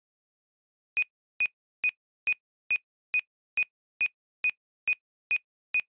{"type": "tone bursts", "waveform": "sine", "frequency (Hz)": 2489, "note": "D#7", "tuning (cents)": 0, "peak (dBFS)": -22, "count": 12, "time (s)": [0.97, 5.798], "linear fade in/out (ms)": 0, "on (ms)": 54, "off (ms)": 380, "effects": ["noise-tail reverb RT60 0.1 s tail -21 dB re dry", "resampled to 8000 Hz"]}